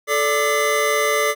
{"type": "tone cluster", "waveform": "square", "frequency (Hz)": [436.2, 581, 1185, 2042], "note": ["A4", "D5", "D6", "C7"], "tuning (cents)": [-15, -19, 15, -43], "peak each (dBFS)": -23, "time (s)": [0.07, 1.35], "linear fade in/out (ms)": 50, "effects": []}